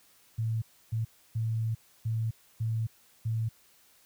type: tone bursts at uneven times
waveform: sine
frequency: 112.5 Hz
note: A2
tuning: 39 cents sharp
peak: -27 dBFS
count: 6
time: 0.38-0.62 / 0.92-1.05 / 1.35-1.75 / 2.05-2.31 / 2.6-2.87 / 3.25-3.49 s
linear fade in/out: 10 ms
effects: white hiss -62 dBFS RMS until 4.05 s